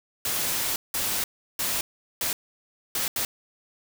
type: noise bursts at uneven times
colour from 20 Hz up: white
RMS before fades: -27 dBFS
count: 6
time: 0.25-0.76 / 0.94-1.24 / 1.59-1.81 / 2.21-2.33 / 2.95-3.08 / 3.16-3.25 s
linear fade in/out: 2 ms
effects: none